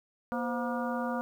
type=harmonic tone with a mistuned harmonic; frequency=238.6 Hz; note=A#3; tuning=41 cents sharp; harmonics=1 / 2 / 3 / 4 / 5 / 6; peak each=-33 / -36 / -38 / -39 / -40 / -41 dBFS; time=0.32-1.21 s; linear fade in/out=0 ms; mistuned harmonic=2; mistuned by=+140 cents; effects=10-bit